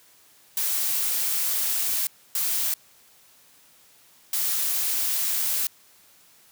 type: noise bursts at uneven times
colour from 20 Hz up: blue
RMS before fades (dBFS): -25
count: 3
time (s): 0.57-2.07 / 2.35-2.74 / 4.33-5.67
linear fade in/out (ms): 2
effects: white hiss -56 dBFS RMS until 6.51 s + high-pass 60 Hz 12 dB/octave